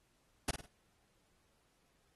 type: noise with echo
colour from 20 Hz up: pink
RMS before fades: -33 dBFS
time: 0.48-0.51 s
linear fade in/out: 5 ms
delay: 51 ms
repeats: 3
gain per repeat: -9 dB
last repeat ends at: 0.663 s
effects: pink hiss -75 dBFS RMS until 2.15 s + AAC 32 kbps